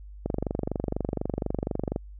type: click train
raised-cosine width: 2 ms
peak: -14 dBFS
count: 42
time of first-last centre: 0.26-1.961 s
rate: 24.1 Hz
effects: added 50 Hz sine -41 dBFS peak until 2.19 s